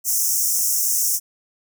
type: high-pass noise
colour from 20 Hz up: pink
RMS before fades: -20 dBFS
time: 0.04-1.2 s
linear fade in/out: 50 ms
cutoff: 5500 Hz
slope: 96 dB/octave
effects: none